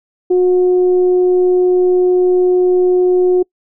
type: tone with frequency modulation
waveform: sine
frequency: 363.1 Hz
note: F#4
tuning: 33 cents flat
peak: -8 dBFS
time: 0.3-3.43 s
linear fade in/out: 10 ms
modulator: 362 Hz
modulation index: 0.21
effects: noise-tail reverb RT60 0.1 s tail -26 dB re dry